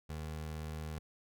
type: tone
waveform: 25% pulse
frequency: 77.78 Hz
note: D#2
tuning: in tune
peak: -36 dBFS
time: 0.09-0.99 s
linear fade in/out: 10 ms
effects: none